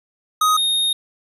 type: tone pair in turn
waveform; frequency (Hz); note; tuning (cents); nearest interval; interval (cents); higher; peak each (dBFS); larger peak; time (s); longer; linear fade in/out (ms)
square; 1253 / 3705; D#6 / A#7; +12 / -11; octave + perfect fifth; 1877; second; -14 / -17; first; 0.41-0.57 / 0.57-0.93; second; 5
effects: resampled to 32000 Hz